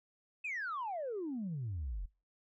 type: exponential sweep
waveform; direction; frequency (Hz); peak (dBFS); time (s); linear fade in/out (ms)
sine; down; 2617 to 41; -35; 0.44-2.06; 10
effects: noise-tail reverb RT60 0.3 s tail -23 dB re dry + tanh soft clip ceiling -33 dBFS